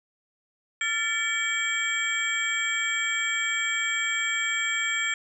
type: tone cluster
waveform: sine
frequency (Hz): 1374 / 1762 / 2287 / 3223 / 7460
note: F6 / A6 / D7 / G7 / A#8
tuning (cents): -29 / +2 / -47 / +47 / 0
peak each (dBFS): -35 / -29 / -28 / -32 / -34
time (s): 0.81-5.14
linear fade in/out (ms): 2
effects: none